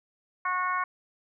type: harmonic tone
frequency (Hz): 365.5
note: F#4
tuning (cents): -21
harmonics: 2 / 3 / 4 / 5 / 6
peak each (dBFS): -39 / -27 / -33 / -37 / -37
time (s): 0.45-0.84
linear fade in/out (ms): 5
effects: none